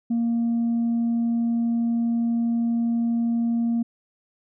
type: tone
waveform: sine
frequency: 233.1 Hz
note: A#3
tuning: in tune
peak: -18 dBFS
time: 0.1-3.83 s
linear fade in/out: 10 ms
effects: tanh soft clip ceiling -18 dBFS